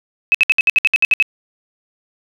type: tone bursts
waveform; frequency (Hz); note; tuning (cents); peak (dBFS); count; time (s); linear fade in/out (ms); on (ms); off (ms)
sine; 2570; E7; -45; -8; 11; 0.32-1.225; 0; 25; 63
effects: none